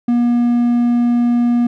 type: tone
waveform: triangle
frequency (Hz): 239.6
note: A#3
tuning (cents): +48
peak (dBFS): -9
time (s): 0.08-1.67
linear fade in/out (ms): 5
effects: none